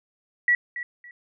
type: tone with echo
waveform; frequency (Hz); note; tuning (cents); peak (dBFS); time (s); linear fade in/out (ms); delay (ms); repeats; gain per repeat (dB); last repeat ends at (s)
sine; 1937; B6; -34; -16; 0.48-0.55; 2; 280; 2; -13; 1.11
effects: none